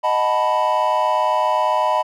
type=chord; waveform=triangle; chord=B dominant seventh; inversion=first; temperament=equal; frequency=622.3 / 740 / 880 / 987.8 Hz; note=D#5 / F#5 / A5 / B5; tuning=0 / 0 / 0 / 0 cents; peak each=-19 / -23 / -20 / -17 dBFS; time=0.03-2.03 s; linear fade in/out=20 ms; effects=none